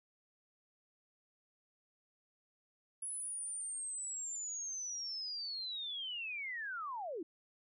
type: linear sweep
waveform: sine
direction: down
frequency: 10360 to 293.8 Hz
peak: -39 dBFS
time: 3.02-7.23 s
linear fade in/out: 5 ms
effects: none